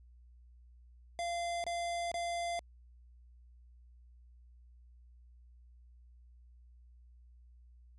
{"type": "tone bursts", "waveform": "square", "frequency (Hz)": 689, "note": "F5", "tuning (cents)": -24, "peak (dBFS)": -35, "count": 3, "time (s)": [1.19, 2.592], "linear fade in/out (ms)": 0, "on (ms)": 450, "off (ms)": 26, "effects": ["added 60 Hz sine -56 dBFS peak until 7.98 s", "resampled to 24000 Hz"]}